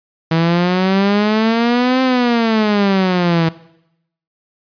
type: exponential two-way sweep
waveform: sawtooth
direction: up then down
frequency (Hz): 161.5 to 261.6 to 161.5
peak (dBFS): -8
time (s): 0.31-3.49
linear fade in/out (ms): 5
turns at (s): 2.02
effects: noise-tail reverb RT60 0.8 s tail -19 dB re dry + resampled to 11025 Hz